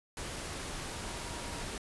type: tone in noise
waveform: sine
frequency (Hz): 949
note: A#5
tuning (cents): +31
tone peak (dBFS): -51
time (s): 0.91-1.63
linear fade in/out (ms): 2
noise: pink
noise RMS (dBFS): -40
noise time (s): 0.17-1.78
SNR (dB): -14
effects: resampled to 24000 Hz